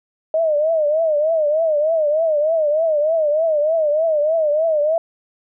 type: tone with vibrato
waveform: sine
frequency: 622 Hz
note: D#5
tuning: 1 cent flat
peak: -14 dBFS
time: 0.34-4.98 s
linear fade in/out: 2 ms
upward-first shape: triangle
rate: 3.3 Hz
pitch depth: 130 cents each way
effects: none